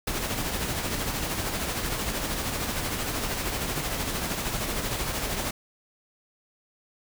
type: noise with tremolo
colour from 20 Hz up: pink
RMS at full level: -28 dBFS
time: 0.07-5.51 s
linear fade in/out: 5 ms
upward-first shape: sine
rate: 13 Hz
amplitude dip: 40%
effects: none